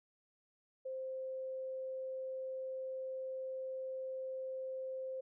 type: tone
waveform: sine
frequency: 523.3 Hz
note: C5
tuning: in tune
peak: -39 dBFS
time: 0.85-5.21 s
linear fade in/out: 10 ms
effects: none